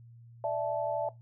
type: chord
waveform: sine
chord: D suspended second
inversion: none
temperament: equal with one note detuned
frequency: 587.3 / 659.3 / 871.4 Hz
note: D5 / E5 / A5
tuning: 0 / 0 / -17 cents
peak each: -33 / -31 / -35 dBFS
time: 0.44-1.09 s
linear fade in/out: 2 ms
effects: noise-tail reverb RT60 0.2 s tail -20 dB re dry + added 117 Hz sine -50 dBFS peak until 1.21 s